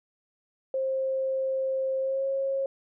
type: tone with pitch glide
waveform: sine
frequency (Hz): 530 to 542.1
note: C5 to C#5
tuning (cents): +22 to -39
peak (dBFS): -25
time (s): 0.74-2.66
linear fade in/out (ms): 2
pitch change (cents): +39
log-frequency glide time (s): 2-2.25
effects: none